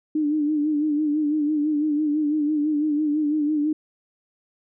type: tone with vibrato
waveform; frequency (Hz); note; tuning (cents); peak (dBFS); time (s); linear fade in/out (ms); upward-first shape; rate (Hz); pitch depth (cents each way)
sine; 300.5; D4; +40; -19; 0.15-3.73; 5; sine; 6; 57
effects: none